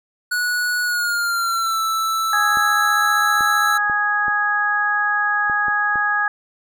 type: tone with pitch glide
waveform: square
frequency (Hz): 1466 to 1321.2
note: F#6 to E6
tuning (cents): -16 to +4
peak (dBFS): -19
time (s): 0.31-3.78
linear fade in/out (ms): 10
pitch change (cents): -180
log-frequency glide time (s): 0.83-1.81
type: harmonic tone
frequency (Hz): 415.3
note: G#4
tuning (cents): 0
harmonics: 2 / 3 / 4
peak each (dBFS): -24 / -23 / -18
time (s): 2.33-6.28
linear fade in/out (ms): 2
type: clicks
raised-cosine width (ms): 2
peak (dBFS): -21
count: 7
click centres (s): 2.572 / 3.408 / 3.898 / 4.282 / 5.498 / 5.683 / 5.957
effects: none